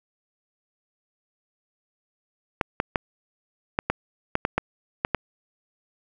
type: clicks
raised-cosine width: 0.5 ms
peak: -6 dBFS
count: 10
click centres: 2.612 / 2.801 / 2.958 / 3.789 / 3.9 / 4.354 / 4.451 / 4.58 / 5.049 / 5.147 s
effects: 8-bit